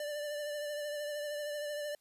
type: tone with vibrato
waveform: square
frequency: 590 Hz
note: D5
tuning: 8 cents sharp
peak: -37 dBFS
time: 0-1.95 s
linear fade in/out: 2 ms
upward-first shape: triangle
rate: 13 Hz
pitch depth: 31 cents each way
effects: white hiss -75 dBFS RMS until 2 s + resampled to 32000 Hz